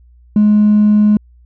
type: tone with hard clipping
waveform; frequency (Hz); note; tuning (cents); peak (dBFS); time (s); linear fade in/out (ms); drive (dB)
sine; 210; G#3; +19; -7; 0.36-1.17; 2; 1
effects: added 60 Hz sine -42 dBFS peak until 1.45 s